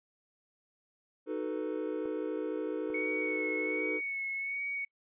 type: chord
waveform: triangle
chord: B dominant seventh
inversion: first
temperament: equal with one note detuned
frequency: 309.9 / 370 / 440 / 493.9 Hz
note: D#4 / F#4 / A4 / B4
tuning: -7 / 0 / 0 / 0 cents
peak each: -35 / -38 / -35 / -37 dBFS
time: 1.26-4.01 s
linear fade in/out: 50 ms
type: clicks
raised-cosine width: 1 ms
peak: -36 dBFS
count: 2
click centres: 2.056 / 2.902 s
type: tone with vibrato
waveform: sine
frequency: 2217 Hz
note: C#7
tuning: in tune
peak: -33 dBFS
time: 2.94-4.85 s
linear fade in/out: 5 ms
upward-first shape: sine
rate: 1.3 Hz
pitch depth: 27 cents each way
effects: noise-tail reverb RT60 0.1 s tail -26 dB re dry + resampled to 8000 Hz

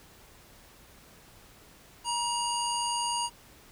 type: harmonic tone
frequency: 950 Hz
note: A#5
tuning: 33 cents sharp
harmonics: 1 / 3 / 5 / 7 / 9 / 10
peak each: -30 / -35 / -37 / -38 / -40 / -40 dBFS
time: 2.04-3.3 s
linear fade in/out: 50 ms
effects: pink hiss -55 dBFS RMS until 3.71 s

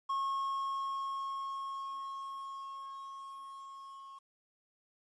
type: tone with level ramp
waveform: triangle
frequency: 1089 Hz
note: C#6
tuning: 31 cents flat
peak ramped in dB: -29 to -46 dBFS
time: 0.09-4.19 s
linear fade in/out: 10 ms
effects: resampled to 22050 Hz + 11-bit

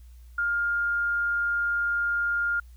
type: tone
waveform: sine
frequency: 1409 Hz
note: F6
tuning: 15 cents sharp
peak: -23 dBFS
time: 0.38-2.6 s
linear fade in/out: 5 ms
effects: added 60 Hz sine -45 dBFS peak until 2.76 s + white hiss -65 dBFS RMS until 2.76 s

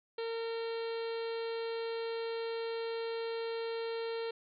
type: harmonic tone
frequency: 457.4 Hz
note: A#4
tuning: 33 cents flat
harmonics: 1 / 2 / 3 / 4 / 5 / 6 / 7 / 8 / 9 / 10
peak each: -35 / -47 / -50 / -52 / -53 / -53 / -53 / -57 / -51 / -61 dBFS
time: 0.18-4.31 s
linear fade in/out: 5 ms
effects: none

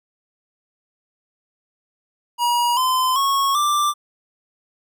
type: tone with pitch steps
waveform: square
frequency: 958 / 1026.8 / 1100.5 / 1179.4 Hz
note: A#5 / C6 / C#6 / D6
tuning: +47 / -33 / -13 / +7 cents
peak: -17 dBFS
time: 2.38-3.94 s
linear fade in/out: 50 ms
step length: 390 ms
effects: none

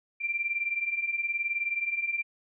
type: beating tone pair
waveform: sine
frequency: 2349 / 2368 Hz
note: D7 / D7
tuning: 0 / +14 cents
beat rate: 19 Hz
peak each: -33 / -29 dBFS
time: 0.2-2.23 s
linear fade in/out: 20 ms
effects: none

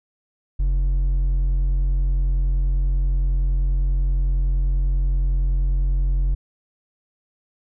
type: tone with hard clipping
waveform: sine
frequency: 44.75 Hz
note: F1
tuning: 43 cents sharp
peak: -18 dBFS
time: 0.59-6.35 s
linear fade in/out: 10 ms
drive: 4 dB
effects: none

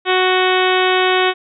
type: harmonic tone with a mistuned harmonic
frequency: 370 Hz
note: F#4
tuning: in tune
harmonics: 1 / 2 / 3 / 4 / 5 / 6 / 7 / 8 / 9 / 10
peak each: -16 / -19 / -21 / -22 / -23 / -24 / -24 / -25 / -26 / -26 dBFS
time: 0.05-1.34 s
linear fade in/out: 50 ms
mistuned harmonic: 8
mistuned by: +29 cents
effects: none

